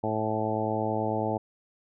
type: harmonic tone with a mistuned harmonic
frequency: 109.1 Hz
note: A2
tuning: 14 cents flat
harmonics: 1 / 2 / 3 / 4 / 5 / 6 / 7 / 8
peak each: -34 / -34 / -34 / -34 / -34 / -34 / -34 / -34 dBFS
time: 0.03-1.38 s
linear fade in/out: 10 ms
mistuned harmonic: 8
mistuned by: -15 cents
effects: none